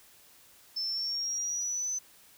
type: linear sweep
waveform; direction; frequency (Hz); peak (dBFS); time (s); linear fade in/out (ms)
sine; up; 5270 to 6100; -30; 0.76-1.99; 10
effects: white hiss -58 dBFS RMS until 2.37 s